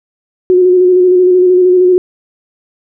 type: tone with vibrato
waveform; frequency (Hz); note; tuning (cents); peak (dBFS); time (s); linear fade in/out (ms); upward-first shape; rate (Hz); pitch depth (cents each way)
sine; 364.1; F#4; -28; -4; 0.5-1.98; 0; square; 13; 23
effects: none